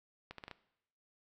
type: accelerating click train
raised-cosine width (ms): 0.3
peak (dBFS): -29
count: 5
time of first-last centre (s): 0.31-0.513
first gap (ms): 73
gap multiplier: 0.76
effects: noise-tail reverb RT60 0.8 s tail -18 dB re dry